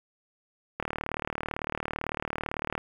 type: click train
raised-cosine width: 0.5 ms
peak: -15 dBFS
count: 76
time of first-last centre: 0.8-2.779 s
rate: 37.9 Hz
effects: 8-bit